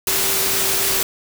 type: tone in noise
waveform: sine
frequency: 388 Hz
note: G4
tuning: 18 cents flat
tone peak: -30 dBFS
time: 0.07-1.03 s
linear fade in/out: 2 ms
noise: white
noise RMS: -19 dBFS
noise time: 0.07-1.03 s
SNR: -14 dB
effects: none